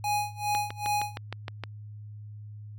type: tone with tremolo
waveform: square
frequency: 830.6 Hz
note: G#5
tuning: in tune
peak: -25 dBFS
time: 0.04-1.17 s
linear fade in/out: 2 ms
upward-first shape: sine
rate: 2.5 Hz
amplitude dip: 95%
type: click train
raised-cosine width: 0.3 ms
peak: -18 dBFS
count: 8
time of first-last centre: 0.55-1.637 s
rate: 6.44 Hz
effects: added 105 Hz sine -40 dBFS peak until 2.78 s